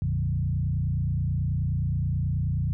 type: tone with frequency modulation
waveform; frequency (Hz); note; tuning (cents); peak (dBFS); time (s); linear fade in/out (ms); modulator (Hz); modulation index
sine; 112.7; A2; +42; -23; 0.02-2.73; 0; 29.4; 1.6
effects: none